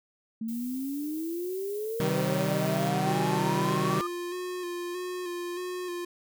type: exponential sweep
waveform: sine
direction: up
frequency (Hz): 220 to 1225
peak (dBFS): -30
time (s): 0.41-4.07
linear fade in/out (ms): 5
type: noise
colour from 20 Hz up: violet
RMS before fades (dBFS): -45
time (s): 0.48-2.89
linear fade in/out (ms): 5
type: chord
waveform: sawtooth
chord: C minor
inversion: none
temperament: equal with one note detuned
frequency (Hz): 130.81 / 155.56 / 192.3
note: C3 / Eb3 / G3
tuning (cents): 0 / 0 / -33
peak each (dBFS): -29 / -26 / -26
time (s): 2-4.01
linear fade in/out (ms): 0
type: tone with vibrato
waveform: square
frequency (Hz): 356.3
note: F4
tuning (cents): +35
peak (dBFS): -33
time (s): 3.07-6.05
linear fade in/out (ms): 5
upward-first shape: square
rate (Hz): 1.6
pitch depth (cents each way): 28
effects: none